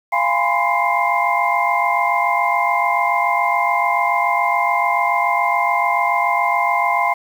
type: tone cluster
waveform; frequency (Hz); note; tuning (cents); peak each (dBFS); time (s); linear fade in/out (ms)
sine; 693 / 821 / 993 / 1040 / 2106; F5 / G#5 / B5 / C6 / C7; -14 / -20 / +9 / -11 / +11; -21; 0.12-7.14; 10
effects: 7-bit